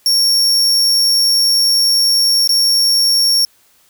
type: tone with dropouts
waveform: 40% pulse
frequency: 5510 Hz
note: F8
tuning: 24 cents flat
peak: -9 dBFS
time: 0.06-3.45 s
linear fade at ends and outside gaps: 1 ms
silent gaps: 2.475-2.492 s
effects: white hiss -53 dBFS RMS until 3.89 s